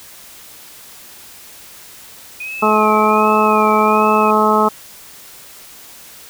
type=tone with vibrato; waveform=sine; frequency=2466 Hz; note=D#7; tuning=16 cents flat; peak=-24 dBFS; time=2.4-4.31 s; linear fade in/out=5 ms; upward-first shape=sine; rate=1.3 Hz; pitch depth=100 cents each way
type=harmonic tone; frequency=214.3 Hz; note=A3; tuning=45 cents flat; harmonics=1 / 2 / 3 / 4 / 5 / 6; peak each=-18 / -17 / -20 / -17 / -17 / -16 dBFS; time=2.62-4.69 s; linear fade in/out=10 ms
effects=white hiss -39 dBFS RMS until 6.29 s